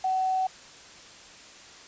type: tone with quantisation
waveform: sine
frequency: 753 Hz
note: F#5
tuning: 30 cents sharp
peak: -23 dBFS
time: 0.04-0.47 s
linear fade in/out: 5 ms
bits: 8
effects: white hiss -48 dBFS RMS until 1.87 s + resampled to 16000 Hz